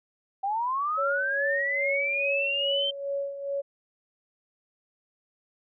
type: linear sweep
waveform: sine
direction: up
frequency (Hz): 765 to 3139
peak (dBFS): -25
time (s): 0.43-2.91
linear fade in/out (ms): 10
type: tone with tremolo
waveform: sine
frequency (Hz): 559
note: C#5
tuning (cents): +14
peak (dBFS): -26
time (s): 0.97-3.62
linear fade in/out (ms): 20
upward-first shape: sine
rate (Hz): 2.4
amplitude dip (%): 65
effects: none